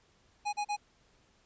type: tone bursts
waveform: square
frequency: 829 Hz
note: G#5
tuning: 3 cents flat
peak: -31 dBFS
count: 3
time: 0.45-0.767 s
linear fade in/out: 20 ms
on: 81 ms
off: 37 ms
effects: pink hiss -67 dBFS RMS until 1.45 s + resampled to 16000 Hz